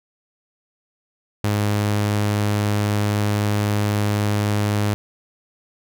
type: tone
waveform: sawtooth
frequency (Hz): 103.83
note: G#2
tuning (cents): 0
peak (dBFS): -14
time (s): 1.44-4.94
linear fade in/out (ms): 0
effects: none